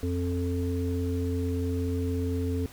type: harmonic tone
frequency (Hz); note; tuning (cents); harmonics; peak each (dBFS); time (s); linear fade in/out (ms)
87.9; F2; +12; 1 / 3 / 5; -28 / -31 / -34; 0.03-2.66; 0
effects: added 50 Hz sine -58 dBFS peak until 2.72 s + pink hiss -49 dBFS RMS until 2.72 s